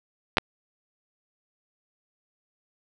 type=clicks; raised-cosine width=0.3 ms; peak=-4 dBFS; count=2; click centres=0.371 / 0.383 s; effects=none